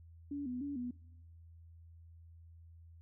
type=tone with pitch steps; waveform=sine; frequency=285.6 / 248.7 / 284.5 / 245.3 Hz; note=D4 / B3 / C#4 / B3; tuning=-48 / +12 / +45 / -12 cents; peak=-37 dBFS; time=0.31-0.91 s; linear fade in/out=5 ms; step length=150 ms; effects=noise-tail reverb RT60 1.0 s tail -24 dB re dry + added 83 Hz sine -54 dBFS peak until 3.01 s